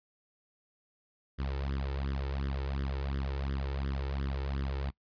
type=tone with flanger; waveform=sawtooth; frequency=68.3 Hz; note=C#2; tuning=25 cents flat; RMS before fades=-34 dBFS; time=1.38-4.91 s; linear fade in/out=20 ms; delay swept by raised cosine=0.59 to 2.29 ms; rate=2.8 Hz; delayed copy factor=+0.8; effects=noise-tail reverb RT60 0.1 s tail -22 dB re dry + resampled to 11025 Hz